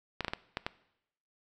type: clicks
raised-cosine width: 0.3 ms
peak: -16 dBFS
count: 6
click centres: 0.207 / 0.247 / 0.282 / 0.335 / 0.571 / 0.665 s
effects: noise-tail reverb RT60 0.8 s tail -19 dB re dry